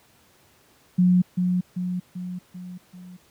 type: tone with echo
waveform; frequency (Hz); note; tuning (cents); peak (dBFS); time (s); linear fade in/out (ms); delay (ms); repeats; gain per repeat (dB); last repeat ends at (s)
sine; 180.5; F#3; -43; -14; 0.98-1.22; 10; 390; 5; -5; 3.17
effects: pink hiss -58 dBFS RMS until 3.3 s + high-pass 80 Hz 12 dB/octave